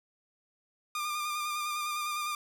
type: tone with vibrato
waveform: sawtooth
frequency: 1203 Hz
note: D6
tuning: 41 cents sharp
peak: -28 dBFS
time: 0.95-2.35 s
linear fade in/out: 2 ms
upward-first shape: square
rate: 9.9 Hz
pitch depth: 22 cents each way
effects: none